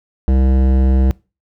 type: tone with hard clipping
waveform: sine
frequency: 65.41 Hz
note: C2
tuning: in tune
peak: -12 dBFS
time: 0.28-1.11 s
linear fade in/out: 0 ms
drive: 15 dB
effects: noise-tail reverb RT60 0.3 s tail -23 dB re dry